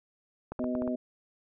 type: clicks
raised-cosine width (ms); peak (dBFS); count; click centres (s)
1; -23; 6; 0.52 / 0.593 / 0.642 / 0.752 / 0.821 / 0.877
type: harmonic tone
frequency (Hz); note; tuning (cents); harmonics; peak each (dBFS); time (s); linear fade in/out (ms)
124.9; B2; +20; 2 / 3 / 4 / 5; -30 / -39 / -43 / -35; 0.59-0.96; 10
effects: none